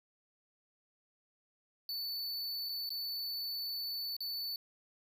square tone with dropouts, 4486 Hz, C#8, 20 cents sharp, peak -37 dBFS, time 1.89-4.56 s, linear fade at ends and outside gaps 1 ms, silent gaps 2.688-2.692 / 2.892-2.904 / 4.166-4.205 s, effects none

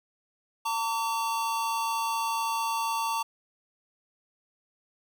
square tone pair together, 907 / 1142.7 Hz, A#5 / D6, -48 / -48 cents, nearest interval major third, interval 400 cents, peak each -29 / -33 dBFS, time 0.65-3.23 s, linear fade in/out 10 ms, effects none

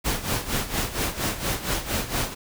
pink noise with tremolo, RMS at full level -24 dBFS, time 0.04-2.35 s, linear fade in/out 20 ms, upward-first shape sine, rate 4.3 Hz, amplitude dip 75%, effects none

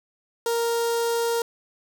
sawtooth tone with notch filter, 465.8 Hz, A#4, 1 cent flat, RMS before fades -24 dBFS, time 0.46-1.42 s, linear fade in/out 2 ms, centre 2200 Hz, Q 1.1, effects none

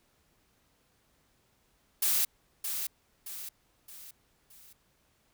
blue noise with echo, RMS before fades -27 dBFS, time 2.02-2.25 s, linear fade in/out 5 ms, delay 620 ms, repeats 4, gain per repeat -7 dB, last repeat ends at 4.73 s, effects pink hiss -70 dBFS RMS until 5.33 s

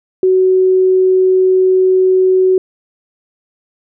sine tone, 373.5 Hz, F#4, 16 cents sharp, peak -7 dBFS, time 0.23-2.58 s, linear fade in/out 2 ms, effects none

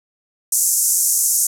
pink band-pass noise, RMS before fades -17 dBFS, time 0.52-1.47 s, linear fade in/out 5 ms, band 6200 to 13000 Hz, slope 48 dB/octave, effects none

